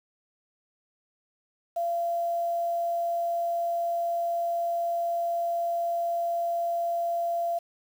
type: tone with quantisation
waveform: sine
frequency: 684 Hz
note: F5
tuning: 36 cents flat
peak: -25 dBFS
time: 1.76-7.59 s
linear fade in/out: 10 ms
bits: 8
effects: none

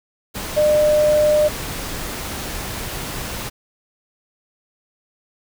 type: tone in noise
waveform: sine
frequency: 603 Hz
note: D5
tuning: 46 cents sharp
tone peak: -12 dBFS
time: 0.56-1.49 s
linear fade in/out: 20 ms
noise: pink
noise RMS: -28 dBFS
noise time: 0.34-3.5 s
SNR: +13 dB
effects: none

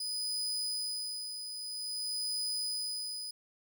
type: tone with tremolo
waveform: 35% pulse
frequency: 4978 Hz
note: D#8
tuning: in tune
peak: -31 dBFS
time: 0-3.31 s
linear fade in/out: 5 ms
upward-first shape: sine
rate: 0.51 Hz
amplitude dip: 55%
effects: none

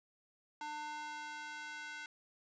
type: tone with high-pass filter sweep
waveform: square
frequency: 300 Hz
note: D4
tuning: 37 cents sharp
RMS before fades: -45 dBFS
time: 0.61-2.06 s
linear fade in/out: 2 ms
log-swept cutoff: 820 to 1600 Hz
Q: 2.1
effects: resampled to 16000 Hz + 12-bit

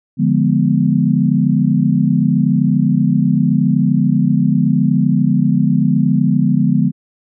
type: chord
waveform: sine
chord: D diminished seventh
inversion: none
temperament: equal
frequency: 146.83 / 174.61 / 207.7 / 246.9 Hz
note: D3 / F3 / Ab3 / Cb4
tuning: 0 / 0 / 0 / 0 cents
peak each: -16 dBFS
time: 0.17-6.92 s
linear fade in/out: 50 ms
effects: none

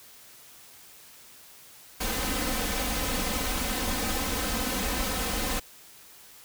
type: noise with comb filter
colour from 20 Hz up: pink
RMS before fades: -29 dBFS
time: 2-5.6 s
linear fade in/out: 10 ms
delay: 3.9 ms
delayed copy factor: +0.85
effects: white hiss -51 dBFS RMS until 6.44 s

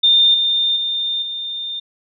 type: tone with level steps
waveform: sine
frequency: 3616 Hz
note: A7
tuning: 47 cents sharp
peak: -9 / -14 / -18 / -23 dBFS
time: 0.03-1.8 s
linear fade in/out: 10 ms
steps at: 0.34 / 0.76 / 1.22 s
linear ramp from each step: 5 ms
effects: none

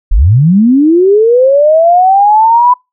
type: linear sweep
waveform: sine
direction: up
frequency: 31.05 to 1000 Hz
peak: -3 dBFS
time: 0.11-2.74 s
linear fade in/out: 10 ms
effects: noise-tail reverb RT60 0.2 s tail -23 dB re dry

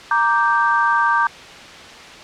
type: chord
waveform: sine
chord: G minor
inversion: first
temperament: equal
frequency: 932.3 / 1174.7 / 1568 Hz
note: Bb5 / D6 / G6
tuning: 0 / 0 / 0 cents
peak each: -18 dBFS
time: 0.11-1.27 s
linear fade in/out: 2 ms
effects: white hiss -37 dBFS RMS until 2.23 s + low-pass 4000 Hz 12 dB/octave

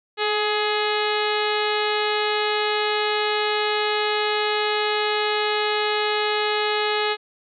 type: harmonic tone with a mistuned harmonic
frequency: 420 Hz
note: G#4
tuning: 19 cents sharp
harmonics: 1 / 2 / 3 / 4 / 5 / 6 / 7 / 8 / 9 / 10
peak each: -24 / -27 / -29 / -30 / -31 / -32 / -32 / -33 / -34 / -34 dBFS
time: 0.17-7.17 s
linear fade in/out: 50 ms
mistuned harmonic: 1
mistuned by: +20 cents
effects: none

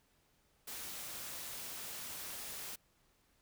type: noise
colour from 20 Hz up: white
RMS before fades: -45 dBFS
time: 0.67-2.76 s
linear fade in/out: 10 ms
effects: pink hiss -73 dBFS RMS until 3.41 s

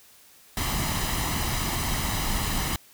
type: noise with comb filter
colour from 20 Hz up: pink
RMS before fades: -27 dBFS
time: 0.57-2.76 s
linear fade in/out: 2 ms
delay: 1 ms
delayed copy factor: +0.55
effects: white hiss -54 dBFS RMS until 2.93 s

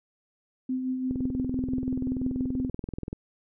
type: tone with tremolo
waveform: sine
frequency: 257.5 Hz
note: C4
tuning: 28 cents flat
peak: -25 dBFS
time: 0.69-2.7 s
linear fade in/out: 5 ms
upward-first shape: sine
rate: 5.9 Hz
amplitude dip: 40%
type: click train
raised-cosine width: 3 ms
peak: -20 dBFS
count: 43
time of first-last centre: 1.11-3.129 s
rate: 20.8 Hz
effects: none

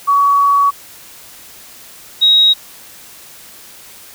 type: tone pair in turn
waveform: sine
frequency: 1129 / 3797 Hz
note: C#6 / A#7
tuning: +31 / +31 cents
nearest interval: octave + major sixth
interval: 2100 cents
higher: second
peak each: -8 / -6 dBFS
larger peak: second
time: 0.07-0.71 / 2.21-2.54 s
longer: first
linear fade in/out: 20 ms
effects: white hiss -38 dBFS RMS until 4.14 s

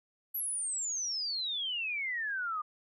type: exponential sweep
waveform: sine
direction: down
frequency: 11970 to 1198 Hz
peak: -32 dBFS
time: 0.34-2.62 s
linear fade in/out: 10 ms
effects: none

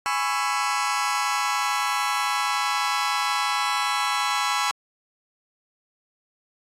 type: chord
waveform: sawtooth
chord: C# minor seventh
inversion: second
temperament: just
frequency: 831.5 / 997.9 / 1108.7 / 1330.5 Hz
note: G#5 / B5 / C#6 / E6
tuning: +2 / +18 / 0 / +16 cents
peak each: -24 dBFS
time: 0.06-4.71 s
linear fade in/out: 0 ms
effects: low-pass 9000 Hz 12 dB/octave + AAC 48 kbps

